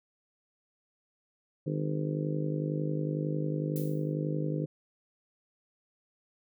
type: harmonic tone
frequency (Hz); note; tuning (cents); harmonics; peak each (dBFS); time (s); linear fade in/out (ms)
51; G#1; -31; 3 / 4 / 5 / 6 / 7 / 8 / 9 / 10; -31 / -43 / -42 / -36 / -46 / -40 / -43 / -40; 1.66-4.66; 10
type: noise with exponential decay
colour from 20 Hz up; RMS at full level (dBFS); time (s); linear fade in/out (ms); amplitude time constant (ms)
violet; -40; 3.76-4.13; 0; 80
effects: none